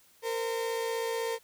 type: tone pair together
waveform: 35% pulse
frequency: 457.9 / 514 Hz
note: A#4 / C5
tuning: -31 / -31 cents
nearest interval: major second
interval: 200 cents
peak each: -29 / -36 dBFS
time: 0.22-1.39 s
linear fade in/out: 50 ms
effects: white hiss -62 dBFS RMS until 1.43 s